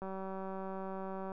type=click train; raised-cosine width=1 ms; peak=-29 dBFS; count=249; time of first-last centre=0.02-1.318 s; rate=191 Hz; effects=none